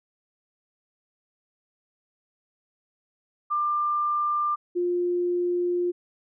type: tone pair in turn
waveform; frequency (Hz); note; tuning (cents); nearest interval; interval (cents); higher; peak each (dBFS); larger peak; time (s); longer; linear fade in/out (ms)
sine; 1192 / 353; D6 / F4; +25 / +19; octave + major sixth; 2106; first; -22; neither; 3.5-4.56 / 4.75-5.92; second; 20
effects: none